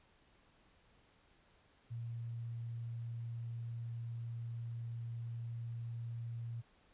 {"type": "tone", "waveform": "sine", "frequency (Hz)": 116.7, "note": "A#2", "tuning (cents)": 2, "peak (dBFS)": -40, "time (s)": [1.9, 6.62], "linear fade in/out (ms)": 20, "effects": ["pink hiss -69 dBFS RMS until 6.93 s", "resampled to 8000 Hz"]}